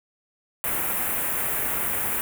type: band-stop noise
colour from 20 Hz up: white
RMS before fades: -26 dBFS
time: 0.64-2.21 s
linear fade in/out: 0 ms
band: 2400 to 10000 Hz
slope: 24 dB/octave
effects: none